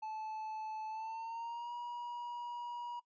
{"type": "tone with pitch glide", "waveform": "triangle", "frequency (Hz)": [870, 959.8], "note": ["A5", "B5"], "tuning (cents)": [-20, -50], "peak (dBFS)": -38, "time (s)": [0.02, 3], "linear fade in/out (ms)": 10, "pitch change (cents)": 170, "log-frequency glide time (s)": [0.88, 1.73], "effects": ["noise-tail reverb RT60 0.1 s tail -20 dB re dry", "resampled to 16000 Hz"]}